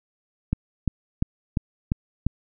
click train, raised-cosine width 5 ms, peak -9 dBFS, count 6, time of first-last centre 0.53-2.266 s, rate 2.88 Hz, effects none

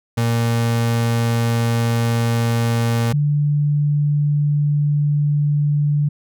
35% pulse / sine tone pair in turn, 116.54 / 146.7 Hz, A#2 / D3, 0 / -2 cents, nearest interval major third, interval 398 cents, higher second, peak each -14 dBFS, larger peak neither, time 0.17-3.13 / 3.13-6.09 s, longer neither, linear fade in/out 10 ms, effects none

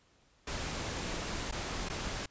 pink noise with dropouts, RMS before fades -37 dBFS, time 0.47-2.26 s, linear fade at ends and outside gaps 5 ms, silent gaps 1.513-1.523 / 1.888-1.898 s, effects pink hiss -67 dBFS RMS until 2.3 s + resampled to 16000 Hz

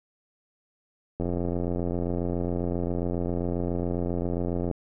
click train, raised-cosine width 2 ms, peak -16 dBFS, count 308, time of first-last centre 1.2-4.713 s, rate 87.4 Hz, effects none

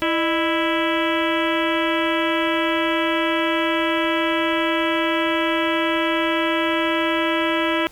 harmonic tone with a mistuned harmonic, 329.6 Hz, E4, in tune, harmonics 1 / 2 / 3 / 4 / 5 / 6 / 7 / 8 / 9 / 10, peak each -22 / -25 / -27 / -28 / -29 / -30 / -30 / -31 / -32 / -32 dBFS, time 0.02-7.87 s, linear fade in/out 0 ms, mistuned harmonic 2, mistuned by -120 cents, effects pink hiss -47 dBFS RMS until 7.91 s

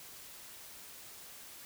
silence, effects white hiss -51 dBFS RMS until 1.65 s

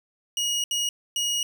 25% pulse tone bursts at uneven times, 2891 Hz, F#7, 41 cents flat, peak -20 dBFS, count 3, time 0.37-0.64 / 0.71-0.89 / 1.16-1.43 s, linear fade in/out 2 ms, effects none

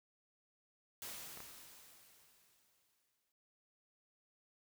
white noise with exponential decay, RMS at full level -46 dBFS, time 1.02-3.32 s, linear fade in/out 1 ms, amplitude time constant 500 ms
clicks, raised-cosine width 0.5 ms, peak -37 / -36 dBFS, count 2, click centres 1.374 / 1.404 s
effects noise-tail reverb RT60 0.2 s tail -24 dB re dry

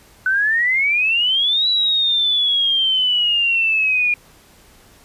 sine exponential two-way sweep, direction up then down, 1494 to 3951 to 2420 Hz, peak -14 dBFS, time 0.26-4.14 s, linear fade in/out 2 ms, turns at 1.68 s, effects pink hiss -49 dBFS RMS until 5.04 s + resampled to 32000 Hz

